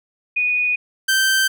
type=tone pair in turn; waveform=sine / sawtooth; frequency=2472 / 1557.3 Hz; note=D#7 / G6; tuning=-12 / -12 cents; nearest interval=minor sixth; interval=800 cents; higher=first; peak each=-16 / -11 dBFS; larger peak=second; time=0.36-0.76 / 1.08-1.48 s; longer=neither; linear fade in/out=10 ms; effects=none